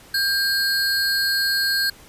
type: tone pair together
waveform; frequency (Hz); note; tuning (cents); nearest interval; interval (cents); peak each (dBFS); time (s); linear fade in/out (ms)
square; 1596 / 4327; G6 / C#8; +31 / -43; octave + perfect fourth; 1726; -22; 0.14-1.9; 5
effects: pink hiss -47 dBFS RMS until 2.08 s + resampled to 32000 Hz